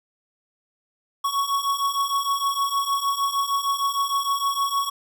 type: beating tone pair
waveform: square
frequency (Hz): 1108.7 / 1115.2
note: C#6 / C#6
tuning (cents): 0 / +10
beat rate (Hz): 6.5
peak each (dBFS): -27 / -24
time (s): 1.24-4.9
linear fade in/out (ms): 10
effects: none